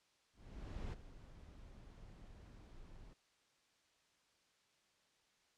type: noise with ADSR envelope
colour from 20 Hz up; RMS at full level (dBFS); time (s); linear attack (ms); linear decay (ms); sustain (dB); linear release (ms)
brown; -43; 0.33-3.14; 600; 18; -14; 15
effects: white hiss -75 dBFS RMS until 5.57 s + low-pass 6000 Hz 12 dB/octave